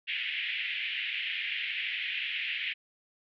white band-pass noise, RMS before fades -34 dBFS, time 0.07-2.74 s, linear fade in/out 20 ms, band 1900 to 3100 Hz, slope 48 dB/octave, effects none

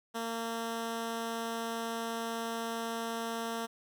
10% pulse tone, 229 Hz, A#3, 31 cents flat, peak -26 dBFS, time 0.14-3.67 s, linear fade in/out 20 ms, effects none

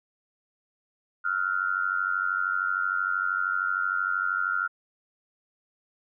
sine tone with amplitude modulation, 1400 Hz, F6, 4 cents sharp, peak -20 dBFS, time 1.24-4.68 s, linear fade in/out 20 ms, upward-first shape sine, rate 93 Hz, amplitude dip 95%, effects none

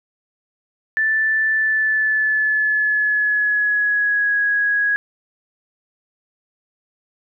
sine tone with pitch glide, 1760 to 1661.2 Hz, A6 to G#6, 0 to 0 cents, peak -15 dBFS, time 0.97-4.96 s, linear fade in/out 0 ms, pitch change -100 cents, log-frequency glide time 1.53-4.36 s, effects none

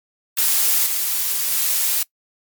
blue noise with level steps, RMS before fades -17 / -21 / -19 dBFS, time 0.37-2.03 s, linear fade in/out 5 ms, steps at 0.86 / 1.52 s, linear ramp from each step 2 ms, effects noise-tail reverb RT60 0.1 s tail -22 dB re dry + MP3 96 kbps

